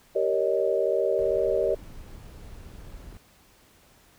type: chord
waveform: sine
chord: Eb dominant seventh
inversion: first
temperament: just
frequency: 388.9 / 466.7 / 560 / 622.3 Hz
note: G4 / Bb4 / Db5 / Eb5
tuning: -14 / +2 / +18 / 0 cents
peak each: -27 dBFS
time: 0.15-1.75 s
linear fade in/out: 10 ms
type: noise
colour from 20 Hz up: brown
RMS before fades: -43 dBFS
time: 1.19-3.17 s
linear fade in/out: 0 ms
effects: pink hiss -58 dBFS RMS until 4.18 s